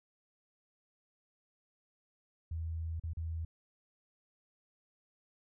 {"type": "tone with dropouts", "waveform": "sine", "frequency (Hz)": 81.6, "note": "E2", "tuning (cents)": -17, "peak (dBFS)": -35, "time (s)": [2.51, 3.45], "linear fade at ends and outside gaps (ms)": 5, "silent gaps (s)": [[2.998, 3.036], [3.134, 3.17]], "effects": []}